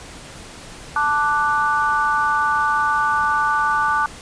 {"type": "chord", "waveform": "sine", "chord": "D major", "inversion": "second", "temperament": "equal", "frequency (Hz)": [880, 1174.7, 1480], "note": ["A5", "D6", "F#6"], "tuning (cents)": [0, 0, 0], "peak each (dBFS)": [-21, -19, -21], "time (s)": [0.96, 4.06], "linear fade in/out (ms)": 2, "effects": ["pink hiss -38 dBFS RMS until 4.21 s", "resampled to 22050 Hz"]}